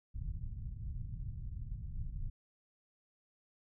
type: low-pass noise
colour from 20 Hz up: pink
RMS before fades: -41 dBFS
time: 0.14-2.3 s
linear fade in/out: 10 ms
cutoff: 130 Hz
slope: 24 dB/octave
effects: none